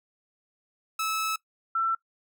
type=tone pair in turn; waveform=sawtooth / sine; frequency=1302 / 1340.2 Hz; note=E6 / E6; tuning=-22 / +28 cents; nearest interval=minor second; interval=50 cents; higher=second; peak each=-23 / -23 dBFS; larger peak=neither; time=0.99-1.36 / 1.75-1.95 s; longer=first; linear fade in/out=5 ms; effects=noise-tail reverb RT60 0.1 s tail -20 dB re dry